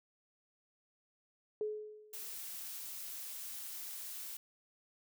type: tone with exponential decay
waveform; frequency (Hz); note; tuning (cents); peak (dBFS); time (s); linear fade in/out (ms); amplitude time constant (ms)
sine; 425.8; G#4; +43; -32; 1.61-2.35; 1; 160
type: noise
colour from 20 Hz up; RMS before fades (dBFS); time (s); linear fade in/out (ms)
blue; -45; 2.13-4.37; 5
effects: none